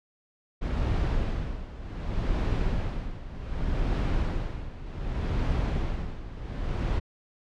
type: noise with tremolo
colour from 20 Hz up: brown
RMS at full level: -25 dBFS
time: 0.61-7 s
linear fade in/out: 20 ms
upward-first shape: sine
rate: 0.66 Hz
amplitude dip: 80%
effects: low-pass 4000 Hz 12 dB/octave